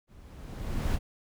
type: noise with level ramp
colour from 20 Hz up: brown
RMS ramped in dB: -54 to -25 dBFS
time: 0.07-0.99 s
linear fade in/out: 50 ms
effects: none